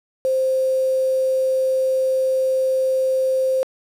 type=tone with quantisation; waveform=sine; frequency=523.3 Hz; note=C5; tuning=in tune; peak=-16 dBFS; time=0.25-3.63 s; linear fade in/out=0 ms; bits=6; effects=low-pass 11000 Hz 12 dB/octave